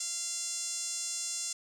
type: tone with band-pass filter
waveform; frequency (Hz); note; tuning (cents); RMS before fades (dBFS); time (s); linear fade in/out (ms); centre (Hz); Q
5% pulse; 690; F5; -21; -36; 0-1.53; 5; 7200; 2.5
effects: none